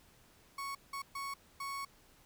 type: tone bursts at uneven times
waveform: 35% pulse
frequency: 1108.7 Hz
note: C#6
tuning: in tune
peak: -37 dBFS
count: 4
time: 0.58-0.75 / 0.93-1.02 / 1.15-1.34 / 1.6-1.85 s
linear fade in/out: 5 ms
effects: pink hiss -64 dBFS RMS until 2.25 s